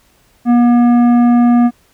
sine tone with tanh clipping, 240.2 Hz, B3, 48 cents flat, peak -8 dBFS, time 0.45-1.71 s, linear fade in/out 50 ms, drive 11 dB, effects pink hiss -53 dBFS RMS until 1.93 s

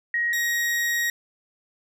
sine / 40% pulse tone pair in turn, 1888 / 1888 Hz, A#6 / A#6, +22 / +22 cents, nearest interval unison, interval 0 cents, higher neither, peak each -21 dBFS, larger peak neither, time 0.14-0.33 / 0.33-1.1 s, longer second, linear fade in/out 2 ms, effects none

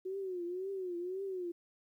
sine tone with vibrato, 368.4 Hz, F#4, 7 cents flat, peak -36 dBFS, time 0.05-1.52 s, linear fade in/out 10 ms, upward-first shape triangle, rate 1.9 Hz, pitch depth 130 cents each way, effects 12-bit

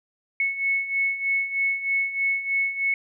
sine beating tone pair, 2200 / 2203.2 Hz, C#7 / C#7, -14 / -11 cents, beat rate 3.2 Hz, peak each -28 / -23 dBFS, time 0.4-2.94 s, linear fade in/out 2 ms, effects none

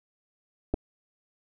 clicks, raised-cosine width 2 ms, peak -14 dBFS, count 2, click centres 0.739 / 0.742 s, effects none

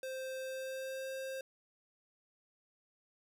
square tone with pitch glide, 523.3 to 530.3 Hz, C5 to C5, 0 to +23 cents, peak -40 dBFS, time 0.03-1.41 s, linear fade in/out 2 ms, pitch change +23 cents, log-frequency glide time 0.4-1.1 s, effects none

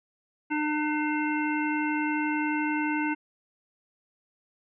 harmonic tone with a mistuned harmonic, 301.9 Hz, D4, 48 cents sharp, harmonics 1 / 3 / 5 / 7 / 9, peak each -27 / -32 / -34 / -35 / -37 dBFS, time 0.5-3.15 s, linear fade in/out 20 ms, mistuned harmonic 9, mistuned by -16 cents, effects none

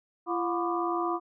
sine tone cluster, 341.7 / 718 / 1000 / 1127 / 1204 Hz, F4 / F5 / B5 / C#6 / D6, -38 / +48 / +21 / +28 / +43 cents, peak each -30 / -33 / -34 / -36 / -34 dBFS, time 0.26-1.2 s, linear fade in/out 50 ms, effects none

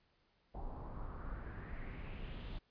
brown noise with low-pass filter sweep, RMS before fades -45 dBFS, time 0.54-2.59 s, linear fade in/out 10 ms, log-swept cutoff 790 to 3600 Hz, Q 3.2, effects pink hiss -75 dBFS RMS until 2.7 s + resampled to 11025 Hz

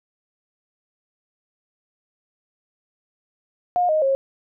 sine tone with pitch steps, 714 / 621.6 / 541.1 Hz, F5 / D#5 / C#5, +38 / -2 / -42 cents, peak -16 dBFS, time 3.76-4.15 s, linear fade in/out 0 ms, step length 130 ms, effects none

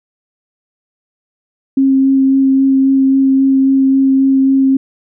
sine tone with vibrato, 268.5 Hz, C4, 45 cents sharp, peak -7 dBFS, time 1.77-4.77 s, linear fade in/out 5 ms, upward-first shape sine, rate 3.7 Hz, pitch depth 9 cents each way, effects none

